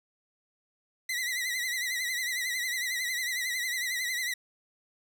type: tone with vibrato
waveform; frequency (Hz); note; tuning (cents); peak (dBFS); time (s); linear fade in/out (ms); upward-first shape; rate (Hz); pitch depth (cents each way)
sawtooth; 1984; B6; +7; -26; 1.09-4.34; 5; triangle; 11; 96
effects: none